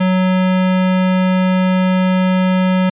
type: tone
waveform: square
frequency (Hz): 185.3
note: F#3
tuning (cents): +3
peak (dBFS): -12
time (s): 0-2.9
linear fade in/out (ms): 10
effects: resampled to 8000 Hz